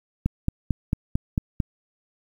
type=click train; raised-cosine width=5 ms; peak=-9 dBFS; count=7; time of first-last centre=0.26-1.602 s; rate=4.47 Hz; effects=8-bit